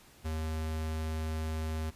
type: tone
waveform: square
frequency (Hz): 79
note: D#2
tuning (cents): +27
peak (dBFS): -33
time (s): 0.24-1.91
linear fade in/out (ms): 20
effects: pink hiss -58 dBFS RMS until 1.95 s + resampled to 32000 Hz